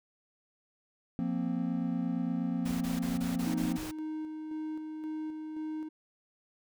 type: chord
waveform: triangle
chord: F suspended fourth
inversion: none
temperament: equal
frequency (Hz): 174.61 / 233.1 / 261.6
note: F3 / Bb3 / C4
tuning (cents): 0 / 0 / 0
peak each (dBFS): -32 / -32 / -32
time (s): 1.19-3.77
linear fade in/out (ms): 0
type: noise bursts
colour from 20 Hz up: pink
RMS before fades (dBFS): -42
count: 7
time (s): 2.65-3.914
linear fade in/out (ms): 10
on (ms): 160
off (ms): 24
type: tone with tremolo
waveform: triangle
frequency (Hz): 311.1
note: D#4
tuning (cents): 0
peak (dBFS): -32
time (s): 3.46-5.89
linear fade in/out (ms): 10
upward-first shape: square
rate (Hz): 1.9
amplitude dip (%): 35
effects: none